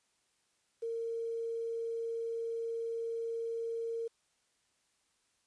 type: tone with quantisation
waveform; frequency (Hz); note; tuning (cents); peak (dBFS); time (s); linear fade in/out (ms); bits
sine; 459.2; A#4; -26; -34; 0.82-4.08; 10; 10
effects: white hiss -75 dBFS RMS until 5.46 s + resampled to 22050 Hz